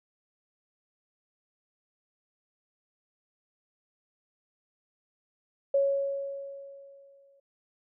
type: tone with exponential decay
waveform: sine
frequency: 554.4 Hz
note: C#5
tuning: in tune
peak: -20 dBFS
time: 5.74-7.4 s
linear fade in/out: 5 ms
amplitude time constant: 360 ms
effects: none